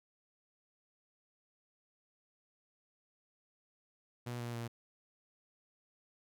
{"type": "tone with pitch steps", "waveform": "sawtooth", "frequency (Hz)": [121.1, 119.09, 117.11], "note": ["B2", "A#2", "A#2"], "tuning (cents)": [-34, 37, 8], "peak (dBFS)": -35, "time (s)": [4.26, 4.68], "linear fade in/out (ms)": 10, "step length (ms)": 140, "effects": []}